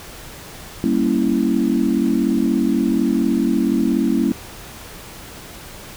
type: chord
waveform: sine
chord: G diminished seventh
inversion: none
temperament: equal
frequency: 196 / 233.1 / 277.2 / 329.6 Hz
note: G3 / Bb3 / Db4 / Fb4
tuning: 0 / 0 / 0 / 0 cents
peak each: -22 / -19 / -20 / -21 dBFS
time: 0.84-4.32 s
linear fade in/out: 0 ms
effects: pink hiss -37 dBFS RMS until 5.96 s